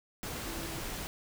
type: tone in noise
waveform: sine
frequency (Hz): 330.8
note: E4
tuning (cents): +6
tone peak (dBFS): -44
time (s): 0.47-0.8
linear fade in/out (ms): 0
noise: pink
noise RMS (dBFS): -39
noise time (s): 0.23-1.07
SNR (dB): -8
effects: none